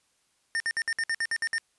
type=tone bursts; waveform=square; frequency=1818 Hz; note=A#6; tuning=44 cents flat; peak=-26 dBFS; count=10; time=0.55-1.582 s; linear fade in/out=0 ms; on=51 ms; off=58 ms; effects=white hiss -70 dBFS RMS until 1.78 s + resampled to 24000 Hz